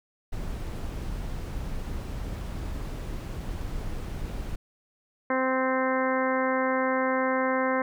brown noise, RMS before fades -33 dBFS, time 0.32-4.56 s, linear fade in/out 10 ms
harmonic tone, 260.4 Hz, C4, 8 cents flat, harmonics 1 / 2 / 3 / 4 / 5 / 6 / 7 / 8, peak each -29 / -27 / -34 / -30 / -36 / -34 / -35 / -37 dBFS, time 5.3-7.82 s, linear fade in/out 2 ms
effects none

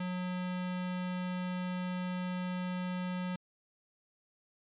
square tone with notch filter, 181.5 Hz, F#3, 33 cents flat, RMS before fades -36 dBFS, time 0-3.36 s, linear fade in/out 5 ms, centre 370 Hz, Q 0.88, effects resampled to 8000 Hz

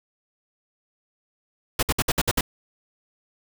pink noise bursts, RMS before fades -21 dBFS, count 7, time 1.79-2.41 s, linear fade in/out 5 ms, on 38 ms, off 59 ms, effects none

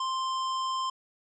square tone, 1046.5 Hz, C6, in tune, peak -29 dBFS, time 0-0.9 s, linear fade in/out 5 ms, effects resampled to 16000 Hz

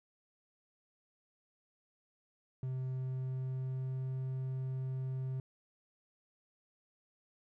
triangle tone with pitch glide, 129.7 to 130.9 Hz, C3 to C3, -15 to +1 cents, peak -33 dBFS, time 2.63-5.4 s, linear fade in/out 2 ms, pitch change +16 cents, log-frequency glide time 2.93-4.15 s, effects none

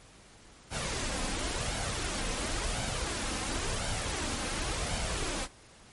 pink noise with flanger, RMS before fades -33 dBFS, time 0.7-5.48 s, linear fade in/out 50 ms, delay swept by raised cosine 1.3 to 3.9 ms, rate 0.94 Hz, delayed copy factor +0.5, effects pink hiss -55 dBFS RMS until 5.92 s + MP3 48 kbps

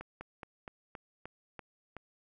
slowing click train, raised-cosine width 0.5 ms, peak -28 dBFS, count 8, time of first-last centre 0.01-1.967 s, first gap 200 ms, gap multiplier 1.11, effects none

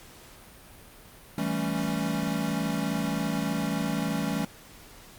square chord, A dominant seventh, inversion second, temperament equal with one note detuned, 164.81 / 196.56 / 220 / 277.2 Hz, E3 / G3 / A3 / C#4, 0 / +5 / 0 / 0 cents, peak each -33 dBFS, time 1.38-4.45 s, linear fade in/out 2 ms, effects pink hiss -50 dBFS RMS until 5.18 s + Opus 48 kbps

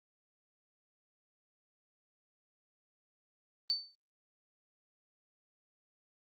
sine tone with exponential decay, 4535 Hz, C#8, 39 cents sharp, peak -26 dBFS, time 3.7-3.95 s, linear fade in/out 0 ms, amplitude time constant 53 ms, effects Opus 24 kbps

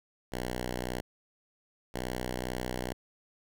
5% pulse tone pair in turn, 61.74 / 62.28 Hz, B1 / B1, 0 / +15 cents, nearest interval unison, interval 15 cents, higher second, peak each -22 dBFS, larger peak neither, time 0.32-1.01 / 1.94-2.93 s, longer second, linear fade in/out 5 ms, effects none

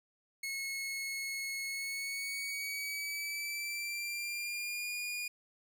sawtooth tone with pitch glide, 2183 to 2436 Hz, C#7 to D#7, -27 to -37 cents, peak -33 dBFS, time 0.43-5.28 s, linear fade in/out 5 ms, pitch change +190 cents, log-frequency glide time 1.65-4.95 s, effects none

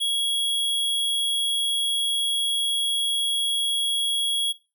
square tone, 3322 Hz, G#7, in tune, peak -22 dBFS, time 0-4.53 s, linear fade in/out 20 ms, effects noise-tail reverb RT60 0.3 s tail -19 dB re dry

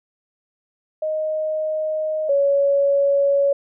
sine tone pair in turn, 622.3 / 560.5 Hz, D#5 / C#5, 0 / +19 cents, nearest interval major second, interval 181 cents, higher first, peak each -20 / -14 dBFS, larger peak second, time 1.02-2.29 / 2.29-3.53 s, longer first, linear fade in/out 5 ms, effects none

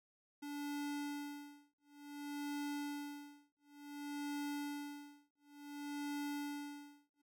square tone with tremolo, 289.3 Hz, D4, 26 cents flat, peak -40 dBFS, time 0.42-7.22 s, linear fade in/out 10 ms, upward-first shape sine, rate 0.56 Hz, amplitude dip 100%, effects none

